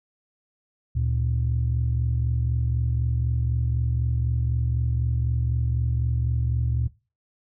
sine tone pair together, 73.32 / 117.3 Hz, D2 / A#2, -2 / +11 cents, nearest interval minor sixth, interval 813 cents, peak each -23 dBFS, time 0.95-6.88 s, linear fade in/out 10 ms, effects noise-tail reverb RT60 0.3 s tail -19 dB re dry + tanh soft clip ceiling -15 dBFS

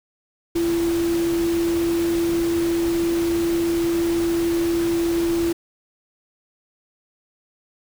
sine tone in noise, 337.5 Hz, E4, 41 cents sharp, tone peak -18 dBFS, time 0.55-5.53 s, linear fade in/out 10 ms, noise pink, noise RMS -32 dBFS, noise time 0.55-5.53 s, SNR +11 dB, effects none

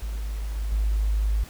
sine tone with level steps, 52.3 Hz, G#1, 13 cents sharp, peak -27 / -25 / -20 dBFS, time 0.02-1.44 s, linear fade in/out 5 ms, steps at 0.56 / 0.72 s, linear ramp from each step 2 ms, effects pink hiss -46 dBFS RMS until 1.49 s

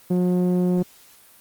sawtooth tone with low-pass filter, 180 Hz, F#3, 47 cents flat, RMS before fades -20 dBFS, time 0.1-0.83 s, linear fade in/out 10 ms, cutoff 410 Hz, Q 0.98, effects white hiss -51 dBFS RMS until 1.4 s + Opus 32 kbps

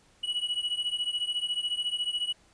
triangle beating tone pair, 2926 / 2940 Hz, F#7 / F#7, -20 / -12 cents, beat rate 14 Hz, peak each -29 / -31 dBFS, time 0.23-2.33 s, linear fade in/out 10 ms, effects pink hiss -62 dBFS RMS until 2.53 s + resampled to 22050 Hz

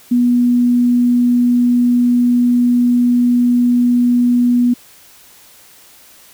sine tone, 243.5 Hz, B3, 24 cents flat, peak -9 dBFS, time 0.11-4.74 s, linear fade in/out 10 ms, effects white hiss -44 dBFS RMS until 6.33 s

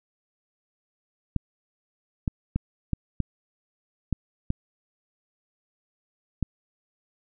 clicks, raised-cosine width 5 ms, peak -12 dBFS, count 8, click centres 1.363 / 2.278 / 2.56 / 2.933 / 3.203 / 4.127 / 4.504 / 6.427 s, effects none

